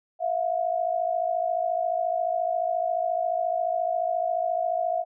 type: tone pair together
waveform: sine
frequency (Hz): 659.3 / 713.6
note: E5 / F5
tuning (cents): 0 / +37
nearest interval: minor second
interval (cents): 137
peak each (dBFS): -26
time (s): 0.19-5.05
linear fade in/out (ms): 50
effects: none